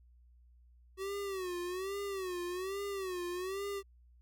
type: tone with vibrato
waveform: square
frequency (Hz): 376.2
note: F#4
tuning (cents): +29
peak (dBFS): -37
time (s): 0.97-3.83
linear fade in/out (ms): 50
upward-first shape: sine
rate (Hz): 1.2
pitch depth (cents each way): 120
effects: added 60 Hz sine -59 dBFS peak until 4.21 s